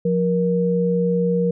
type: tone pair together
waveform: sine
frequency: 177.02 / 472.6 Hz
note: F3 / A#4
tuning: +24 / +24 cents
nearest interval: octave + perfect fourth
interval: 1700 cents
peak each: -19 dBFS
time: 0.05-1.51 s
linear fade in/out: 5 ms
effects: none